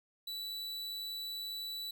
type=tone; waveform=45% pulse; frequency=3951 Hz; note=B7; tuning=in tune; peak=-39 dBFS; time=0.27-1.91 s; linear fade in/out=5 ms; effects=none